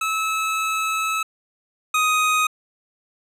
25% pulse tone pair in turn, 1299 / 1250.1 Hz, E6 / D#6, -26 / +8 cents, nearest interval minor second, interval 66 cents, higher first, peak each -17 / -13 dBFS, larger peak second, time 0.01-1.23 / 1.94-2.47 s, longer first, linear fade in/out 5 ms, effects low-pass 12000 Hz 12 dB/octave

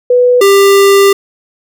sine / square tone pair in turn, 493.9 / 396.4 Hz, B4 / G4, 0 / +19 cents, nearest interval major third, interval 381 cents, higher first, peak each -4 dBFS, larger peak neither, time 0.1-0.41 / 0.41-1.13 s, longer second, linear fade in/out 5 ms, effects none

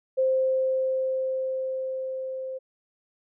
sine tone with level ramp, 523.3 Hz, C5, in tune, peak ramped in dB -19 to -31 dBFS, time 0.17-2.59 s, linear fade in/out 20 ms, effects none

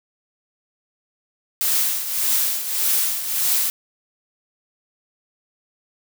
blue noise with tremolo, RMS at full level -18 dBFS, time 1.61-3.7 s, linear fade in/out 0 ms, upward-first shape triangle, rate 1.7 Hz, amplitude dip 70%, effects none

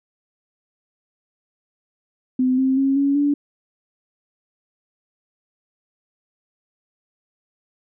sine tone with pitch steps, 255.9 / 263.6 / 271.4 / 279.5 / 287.9 Hz, C4 / C4 / C#4 / C#4 / D4, -38 / +13 / -36 / +14 / -34 cents, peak -15 dBFS, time 2.39-3.34 s, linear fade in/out 5 ms, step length 190 ms, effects none

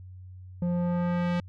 square tone with low-pass filter sweep, 175.3 Hz, F3, 7 cents sharp, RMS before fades -27 dBFS, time 0.62-1.4 s, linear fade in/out 2 ms, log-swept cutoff 440 to 3500 Hz, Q 0.87, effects added 92 Hz sine -42 dBFS peak until 1.48 s

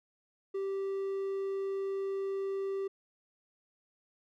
triangle tone, 390.3 Hz, G4, 8 cents flat, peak -30 dBFS, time 0.54-2.88 s, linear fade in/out 10 ms, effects none

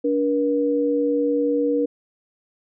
sine tone pair together, 288.6 / 478.5 Hz, D4 / A#4, -30 / +45 cents, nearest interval major sixth, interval 875 cents, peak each -21 / -20 dBFS, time 0.04-1.86 s, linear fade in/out 10 ms, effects none

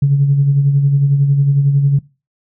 sine tone with tremolo, 140.4 Hz, C#3, 22 cents sharp, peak -6 dBFS, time 0.02-1.99 s, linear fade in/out 5 ms, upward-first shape sine, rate 11 Hz, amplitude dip 45%, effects noise-tail reverb RT60 0.3 s tail -22 dB re dry + tanh soft clip ceiling -2 dBFS

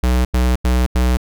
square tone bursts, 62.2 Hz, B1, 13 cents sharp, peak -13 dBFS, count 4, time 0.03-1.171 s, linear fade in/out 5 ms, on 220 ms, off 87 ms, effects none

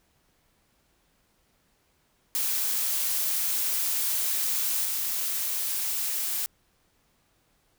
blue noise with level steps, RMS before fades -27 / -29 dBFS, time 2.35-6.46 s, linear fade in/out 0 ms, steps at 4.85 s, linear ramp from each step 5 ms, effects pink hiss -68 dBFS RMS until 7.78 s

